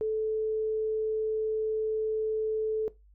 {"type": "tone", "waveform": "sine", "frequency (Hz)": 435.9, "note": "A4", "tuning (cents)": -16, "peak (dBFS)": -26, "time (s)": [0.01, 2.88], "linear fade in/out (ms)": 0, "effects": ["noise-tail reverb RT60 0.2 s tail -18 dB re dry", "added 50 Hz sine -55 dBFS peak until 3.14 s"]}